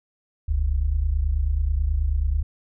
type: tone pair together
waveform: sine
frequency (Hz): 42.93 / 72.2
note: F1 / D2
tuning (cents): -29 / -29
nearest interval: major sixth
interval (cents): 900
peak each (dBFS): -23 / -21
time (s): 0.48-2.43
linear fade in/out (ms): 10
effects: none